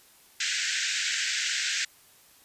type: band-pass noise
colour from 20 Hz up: pink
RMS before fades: -29 dBFS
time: 0.4-1.85 s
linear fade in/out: 5 ms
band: 1500 to 7900 Hz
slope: 96 dB/octave
effects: white hiss -57 dBFS RMS until 2.44 s + resampled to 32000 Hz